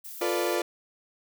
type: noise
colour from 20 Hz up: violet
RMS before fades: -41 dBFS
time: 0.04-0.56 s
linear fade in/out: 10 ms
type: chord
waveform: 35% pulse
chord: B half-diminished seventh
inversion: second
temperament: equal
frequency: 349.2 / 440 / 493.9 / 587.3 Hz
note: F4 / A4 / B4 / D5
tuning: 0 / 0 / 0 / 0 cents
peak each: -27 / -31 / -30 / -30 dBFS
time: 0.21-0.62 s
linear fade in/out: 5 ms
effects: none